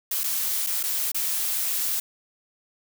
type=noise with dropouts; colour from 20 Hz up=blue; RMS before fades=-26 dBFS; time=0.11-2 s; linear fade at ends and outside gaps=5 ms; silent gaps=0.235-0.239 / 0.665-0.669 / 0.83-0.836 / 1.118-1.145 s; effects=none